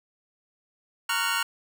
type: chord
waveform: 25% pulse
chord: Gb major seventh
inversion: first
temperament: just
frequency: 925 / 1110 / 1387.5 / 1480 Hz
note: Bb5 / Db6 / F6 / Gb6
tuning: -14 / +2 / -12 / 0 cents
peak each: -28 / -29 / -25 / -26 dBFS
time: 1.09-1.43 s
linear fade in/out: 5 ms
effects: none